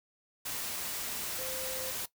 sine tone in noise, 520 Hz, C5, 11 cents flat, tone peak -41 dBFS, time 1.38-1.91 s, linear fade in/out 10 ms, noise white, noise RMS -37 dBFS, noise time 0.45-2.06 s, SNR -7 dB, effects noise-tail reverb RT60 0.1 s tail -17 dB re dry

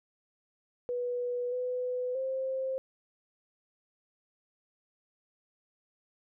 sine tone with pitch steps, 489.7 / 499.9 / 527 Hz, B4 / B4 / C5, -15 / +21 / +12 cents, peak -30 dBFS, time 0.89-2.78 s, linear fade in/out 0 ms, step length 630 ms, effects none

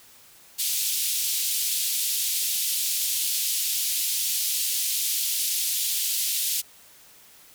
white band-pass noise, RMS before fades -26 dBFS, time 0.58-6.62 s, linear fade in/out 20 ms, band 2900 to 16000 Hz, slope 24 dB/octave, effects white hiss -52 dBFS RMS until 7.54 s

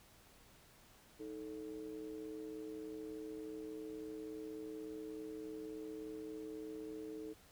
triangle ring-modulated tone, 61.74 Hz, B1, in tune, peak -39 dBFS, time 1.19-7.34 s, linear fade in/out 20 ms, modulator 376 Hz, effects pink hiss -64 dBFS RMS until 7.51 s

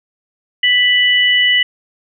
sine tone pair together, 1975.6 / 2960 Hz, B6 / F#7, 0 / 0 cents, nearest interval perfect fifth, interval 700 cents, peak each -12 dBFS, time 0.63-1.63 s, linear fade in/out 5 ms, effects none

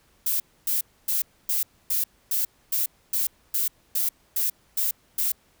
violet noise bursts, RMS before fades -24 dBFS, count 13, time 0.26-5.32 s, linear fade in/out 5 ms, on 140 ms, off 270 ms, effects pink hiss -62 dBFS RMS until 5.6 s

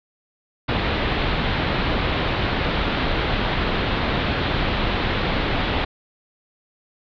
pink low-pass noise, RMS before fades -22 dBFS, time 0.68-5.85 s, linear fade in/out 10 ms, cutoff 4000 Hz, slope 48 dB/octave, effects none

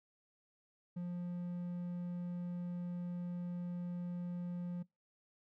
triangle tone, 176.1 Hz, F3, 15 cents sharp, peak -36 dBFS, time 0.96-4.83 s, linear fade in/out 10 ms, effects noise-tail reverb RT60 0.2 s tail -23 dB re dry

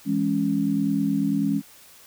sine chord, C# minor, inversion first, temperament just, 166.31 / 207.9 / 277.2 Hz, E3 / G#3 / C#4, +16 / +2 / 0 cents, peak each -28 / -24 / -23 dBFS, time 0.05-1.62 s, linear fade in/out 50 ms, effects white hiss -50 dBFS RMS until 2.06 s

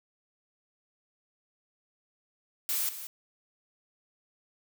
blue noise with echo, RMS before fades -30 dBFS, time 2.69-2.89 s, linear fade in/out 0 ms, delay 180 ms, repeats 1, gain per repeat -11 dB, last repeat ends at 3.07 s, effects none

